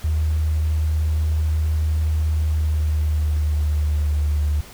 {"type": "tone with pitch glide", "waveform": "triangle", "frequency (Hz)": [77.78, 74.22], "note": ["D#2", "D2"], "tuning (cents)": [0, 19], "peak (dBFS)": -13, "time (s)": [0.04, 4.61], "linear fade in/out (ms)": 5, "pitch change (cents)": -81, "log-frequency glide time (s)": [2.31, 4.24], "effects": ["tanh soft clip ceiling -15 dBFS", "pink hiss -42 dBFS RMS until 4.73 s"]}